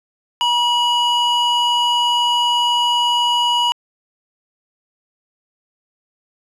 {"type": "ring-modulated tone", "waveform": "triangle", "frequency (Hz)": 1940, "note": "B6", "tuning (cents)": -31, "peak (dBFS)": -9, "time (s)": [0.41, 3.72], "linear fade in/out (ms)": 0, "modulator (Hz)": 982, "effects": ["resampled to 32000 Hz"]}